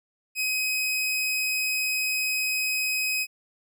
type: tone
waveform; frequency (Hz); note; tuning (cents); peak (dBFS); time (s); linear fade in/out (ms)
sawtooth; 2527; D#7; +26; -21; 0.35-3.27; 50
effects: none